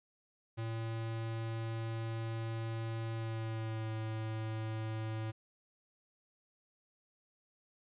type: tone with pitch glide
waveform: square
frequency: 113.3 to 110.2 Hz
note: A#2 to A2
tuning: -49 to +3 cents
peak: -37 dBFS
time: 0.57-5.32 s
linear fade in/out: 20 ms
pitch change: -48 cents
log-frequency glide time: 3.14-3.92 s
effects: resampled to 8000 Hz + 13-bit